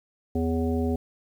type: harmonic tone with a mistuned harmonic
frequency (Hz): 82.41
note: E2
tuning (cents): 0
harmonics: 1 / 3 / 5 / 7 / 9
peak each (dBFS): -27 / -26 / -30 / -37 / -37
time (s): 0.35-0.96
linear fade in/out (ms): 5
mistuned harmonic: 7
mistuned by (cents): -52
effects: 9-bit